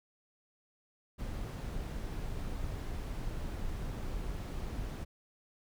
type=noise; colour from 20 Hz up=brown; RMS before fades=-38 dBFS; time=1.18-5.05 s; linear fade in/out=20 ms; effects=none